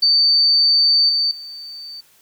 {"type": "tone with level steps", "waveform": "sine", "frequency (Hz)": 4576, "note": "D8", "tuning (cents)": -46, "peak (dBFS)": [-11, -15, -31], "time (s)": [0.02, 2.01], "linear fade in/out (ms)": 10, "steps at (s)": [1.09, 1.31], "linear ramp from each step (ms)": 2, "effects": ["white hiss -54 dBFS RMS until 2.21 s"]}